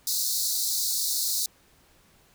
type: high-pass noise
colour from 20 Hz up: pink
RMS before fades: -27 dBFS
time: 0.07-1.46 s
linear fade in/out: 2 ms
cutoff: 3900 Hz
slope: 96 dB/octave
effects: pink hiss -60 dBFS RMS until 2.34 s